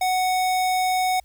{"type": "tone", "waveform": "square", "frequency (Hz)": 741, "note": "F#5", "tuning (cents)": 2, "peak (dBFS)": -20, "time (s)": [0.01, 1.2], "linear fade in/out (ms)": 5, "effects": ["added 60 Hz sine -52 dBFS peak until 1.24 s", "white hiss -65 dBFS RMS until 1.24 s"]}